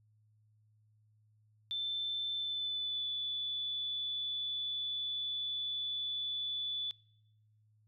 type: tone with pitch glide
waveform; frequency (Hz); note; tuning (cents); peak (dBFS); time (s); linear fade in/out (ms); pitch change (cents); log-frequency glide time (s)
sine; 3539 to 3468; A7 to A7; +9 to -26; -34; 1.71-6.91; 0; -35; 2.35-3.07
effects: noise-tail reverb RT60 0.9 s tail -25 dB re dry + added 107 Hz sine -66 dBFS peak until 7.87 s